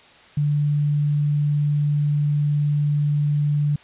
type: tone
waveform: sine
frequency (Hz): 146.83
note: D3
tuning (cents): 0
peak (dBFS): -17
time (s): 0.37-3.76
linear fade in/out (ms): 5
effects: white hiss -49 dBFS RMS until 3.83 s + resampled to 8000 Hz